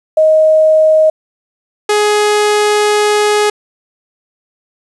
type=tone pair in turn; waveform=sine / sawtooth; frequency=627 / 418.5 Hz; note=D#5 / G#4; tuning=+13 / +13 cents; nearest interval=perfect fifth; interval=700 cents; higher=first; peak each=-5 dBFS; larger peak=neither; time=0.17-1.1 / 1.89-3.5 s; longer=second; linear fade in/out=5 ms; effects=resampled to 24000 Hz + 7-bit